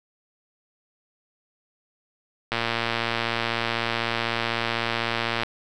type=click train; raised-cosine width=0.3 ms; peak=-8 dBFS; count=339; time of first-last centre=2.52-5.434 s; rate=116 Hz; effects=none